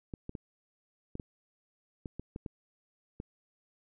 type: clicks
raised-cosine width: 3 ms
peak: -26 dBFS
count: 10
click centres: 0.138 / 0.294 / 0.352 / 1.154 / 1.198 / 2.058 / 2.196 / 2.361 / 2.462 / 3.201 s
effects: none